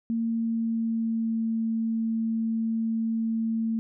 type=tone with pitch glide; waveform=sine; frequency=228.6 to 225.2 Hz; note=A#3 to A3; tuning=-34 to +40 cents; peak=-24 dBFS; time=0.1-3.79 s; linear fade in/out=0 ms; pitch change=-26 cents; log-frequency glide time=0.21-1.5 s; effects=none